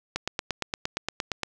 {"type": "click train", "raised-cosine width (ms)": 0.2, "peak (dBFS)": -10, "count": 12, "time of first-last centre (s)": [0.16, 1.433], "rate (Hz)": 8.64, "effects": []}